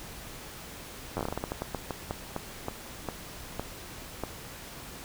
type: slowing click train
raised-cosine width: 1 ms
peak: -17 dBFS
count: 20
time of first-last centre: 1.17-4.237 s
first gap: 10 ms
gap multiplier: 1.26
effects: pink hiss -44 dBFS RMS until 5.04 s